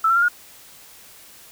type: tone with pitch steps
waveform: sine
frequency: 1318.5 / 1355.6 / 1393.7 / 1432.9 Hz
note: E6 / E6 / F6 / F6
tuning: 0 / +48 / -4 / +44 cents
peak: -14 dBFS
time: 0.04-0.284 s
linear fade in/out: 5 ms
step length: 61 ms
effects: white hiss -46 dBFS RMS until 1.51 s